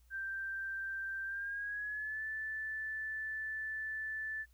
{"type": "tone with pitch glide", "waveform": "sine", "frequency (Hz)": [1571, 1753.2], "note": ["G6", "A6"], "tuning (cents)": [3, -7], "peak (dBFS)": -37, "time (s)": [0.1, 4.46], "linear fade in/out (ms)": 50, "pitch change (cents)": 190, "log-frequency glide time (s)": [1.24, 2.23], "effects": ["added 60 Hz sine -62 dBFS peak until 4.53 s", "white hiss -75 dBFS RMS until 4.53 s"]}